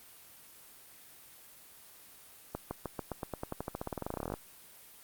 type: accelerating click train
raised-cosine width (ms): 1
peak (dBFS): -21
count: 28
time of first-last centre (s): 2.55-4.339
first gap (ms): 160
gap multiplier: 0.92
effects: white hiss -55 dBFS RMS until 5.03 s + Opus 32 kbps